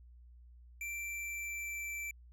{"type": "tone with pitch glide", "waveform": "square", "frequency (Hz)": [2349, 2334], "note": ["D7", "D7"], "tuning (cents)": [0, -11], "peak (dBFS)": -39, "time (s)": [0.81, 2.11], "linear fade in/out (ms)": 2, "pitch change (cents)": -11, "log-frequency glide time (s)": [0.93, 1.93], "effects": ["added 60 Hz sine -54 dBFS peak until 2.32 s"]}